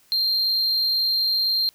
triangle tone with amplitude modulation, 4186 Hz, C8, in tune, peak -16 dBFS, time 0.12-1.69 s, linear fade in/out 0 ms, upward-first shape sine, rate 201 Hz, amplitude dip 40%, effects white hiss -58 dBFS RMS until 1.74 s

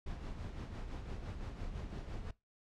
brown noise with tremolo, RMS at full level -41 dBFS, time 0.06-2.31 s, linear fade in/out 5 ms, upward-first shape sine, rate 5.9 Hz, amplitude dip 50%, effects noise-tail reverb RT60 0.2 s tail -20 dB re dry + low-pass 6000 Hz 12 dB/octave

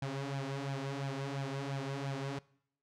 sawtooth tone with flanger, 137.5 Hz, C#3, 14 cents flat, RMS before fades -38 dBFS, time 0.02-2.39 s, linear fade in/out 5 ms, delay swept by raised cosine 1.2 to 5.4 ms, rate 2.9 Hz, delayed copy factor +0.7, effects noise-tail reverb RT60 0.7 s tail -23 dB re dry + low-pass 6000 Hz 12 dB/octave

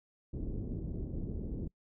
pink low-pass noise, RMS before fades -38 dBFS, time 0.33-1.68 s, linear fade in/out 10 ms, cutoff 370 Hz, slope 24 dB/octave, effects noise-tail reverb RT60 0.1 s tail -25 dB re dry

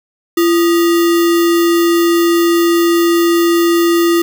sine tone with sample-and-hold, 340 Hz, F4, 46 cents flat, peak -8 dBFS, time 0.37-4.22 s, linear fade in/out 5 ms, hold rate 1575 Hz, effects none

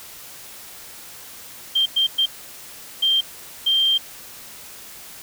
sine tone bursts at uneven times, 3168 Hz, G7, 18 cents sharp, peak -15 dBFS, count 5, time 1.75-1.86 / 1.96-2.07 / 2.18-2.26 / 3.02-3.21 / 3.66-3.98 s, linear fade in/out 10 ms, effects white hiss -40 dBFS RMS until 5.22 s

